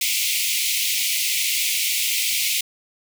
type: high-pass noise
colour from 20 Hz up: pink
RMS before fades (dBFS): -22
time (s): 0.01-2.61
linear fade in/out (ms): 5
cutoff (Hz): 2100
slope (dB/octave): 96
effects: none